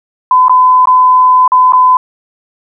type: tone with dropouts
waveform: sine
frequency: 1012 Hz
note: B5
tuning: 42 cents sharp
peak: -3 dBFS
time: 0.31-1.97 s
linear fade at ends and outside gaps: 2 ms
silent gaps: 0.483-0.495 / 0.856-0.872 / 1.478-1.519 / 1.723-1.733 s
effects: none